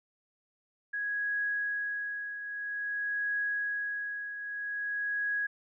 sine tone with tremolo, 1661.2 Hz, G#6, in tune, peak -28 dBFS, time 0.93-5.47 s, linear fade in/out 10 ms, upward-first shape triangle, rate 0.51 Hz, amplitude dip 65%, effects none

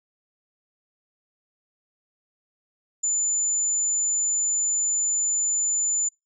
sine tone, 7040 Hz, A8, in tune, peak -21 dBFS, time 3.03-6.09 s, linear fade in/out 10 ms, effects noise-tail reverb RT60 0.2 s tail -25 dB re dry

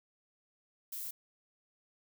violet noise, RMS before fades -41 dBFS, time 0.92-1.11 s, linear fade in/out 5 ms, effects none

